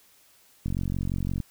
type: click train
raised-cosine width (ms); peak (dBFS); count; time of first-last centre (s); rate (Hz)
5; -17; 35; 0.66-1.402; 45.8
effects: white hiss -59 dBFS RMS until 1.5 s